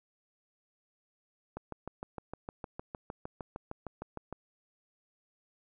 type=click train; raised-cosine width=1 ms; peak=-25 dBFS; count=19; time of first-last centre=1.57-4.327 s; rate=6.53 Hz; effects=none